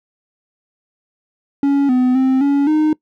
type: tone with pitch steps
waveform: triangle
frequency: 280.3 / 252.5 / 262.2 / 281.9 / 307.9 Hz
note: C#4 / B3 / C4 / C#4 / D#4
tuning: +19 / +39 / +4 / +29 / -18 cents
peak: -9 dBFS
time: 1.63-2.93 s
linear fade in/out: 2 ms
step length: 260 ms
effects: noise-tail reverb RT60 0.1 s tail -22 dB re dry